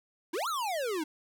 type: exponential two-way sweep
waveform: square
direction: up then down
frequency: 293.7 to 1410 to 293.7 Hz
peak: -31 dBFS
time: 0.33-1.04 s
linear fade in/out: 10 ms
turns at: 0.48 s
effects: none